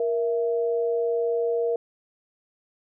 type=tone pair together; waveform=sine; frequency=469.1 / 663.4 Hz; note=A#4 / E5; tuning=+11 / +11 cents; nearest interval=tritone; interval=600 cents; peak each=-22 / -30 dBFS; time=0-1.76 s; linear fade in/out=2 ms; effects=none